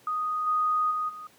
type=tone with level steps; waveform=sine; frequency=1243 Hz; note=D#6; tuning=2 cents flat; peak=-26 / -22 / -26 / -38 dBFS; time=0.07-1.27 s; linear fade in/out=2 ms; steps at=0.46 / 0.9 / 1.08 s; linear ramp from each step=20 ms; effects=pink hiss -58 dBFS RMS until 1.38 s + high-pass 150 Hz 12 dB/octave